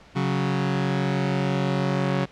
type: tone pair together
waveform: sawtooth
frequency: 138.59 / 184.71 Hz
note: C#3 / F#3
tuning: 0 / -3 cents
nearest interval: perfect fourth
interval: 497 cents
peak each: -20 / -21 dBFS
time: 0.15-2.26 s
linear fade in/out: 20 ms
effects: pink hiss -50 dBFS RMS until 2.31 s + low-pass 4000 Hz 12 dB/octave